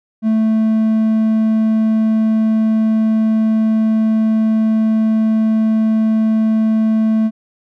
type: tone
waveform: triangle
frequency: 220 Hz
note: A3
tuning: in tune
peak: -9 dBFS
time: 0.22-7.31 s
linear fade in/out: 50 ms
effects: none